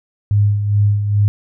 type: tone with tremolo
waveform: sine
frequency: 102.9 Hz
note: G#2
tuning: 16 cents flat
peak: -9 dBFS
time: 0.31-1.28 s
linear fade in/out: 0 ms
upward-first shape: sine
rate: 2.4 Hz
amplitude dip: 55%
effects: none